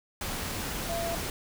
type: tone in noise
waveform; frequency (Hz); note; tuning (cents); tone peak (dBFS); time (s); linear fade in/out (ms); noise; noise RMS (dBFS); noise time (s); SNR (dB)
sine; 676; E5; +43; -31; 0.89-1.15; 2; pink; -34; 0.21-1.3; 0
effects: none